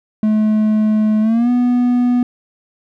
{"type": "tone with pitch glide", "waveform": "triangle", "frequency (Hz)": [214.9, 245.4], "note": ["A3", "B3"], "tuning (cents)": [-41, -11], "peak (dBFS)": -9, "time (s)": [0.23, 2.23], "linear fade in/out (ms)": 2, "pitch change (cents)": 230, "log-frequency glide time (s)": [1.21, 1.5], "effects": []}